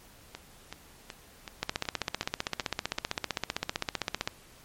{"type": "two click trains", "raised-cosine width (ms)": 0.2, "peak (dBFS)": [-21, -11], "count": [8, 42], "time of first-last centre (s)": [[0.35, 2.982], [1.63, 4.275]], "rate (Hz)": [2.66, 15.5], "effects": ["pink hiss -55 dBFS RMS until 4.64 s", "MP3 64 kbps"]}